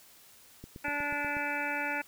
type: click train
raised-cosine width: 3 ms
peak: -31 dBFS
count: 7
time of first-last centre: 0.64-1.368 s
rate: 8.24 Hz
type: harmonic tone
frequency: 290.1 Hz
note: D4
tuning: 21 cents flat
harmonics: 1 / 2 / 3 / 5 / 6 / 7 / 8 / 9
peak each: -41 / -41 / -37 / -36 / -39 / -42 / -38 / -40 dBFS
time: 0.84-2.02 s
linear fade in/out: 10 ms
effects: white hiss -57 dBFS RMS until 2.07 s